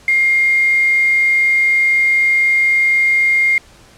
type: tone with quantisation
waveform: sine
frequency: 2122 Hz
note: C7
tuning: 24 cents sharp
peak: -10 dBFS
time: 0.08-3.58 s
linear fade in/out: 2 ms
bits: 5
effects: pink hiss -45 dBFS RMS until 3.97 s + low-pass 9000 Hz 12 dB/octave